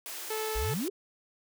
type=high-pass noise; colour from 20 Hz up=white; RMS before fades=-40 dBFS; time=0.06-0.88 s; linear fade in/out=0 ms; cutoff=300 Hz; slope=48 dB/octave
type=tone; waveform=sawtooth; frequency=435.9 Hz; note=A4; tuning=16 cents flat; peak=-28 dBFS; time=0.3-0.74 s; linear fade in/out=5 ms
type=exponential sweep; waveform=sine; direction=up; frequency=45.24 to 427.2 Hz; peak=-30 dBFS; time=0.55-0.9 s; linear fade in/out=10 ms
effects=none